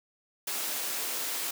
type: high-pass noise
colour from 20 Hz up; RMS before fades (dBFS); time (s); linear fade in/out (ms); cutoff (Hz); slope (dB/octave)
white; -33; 0.47-1.51; 5; 240; 24
effects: none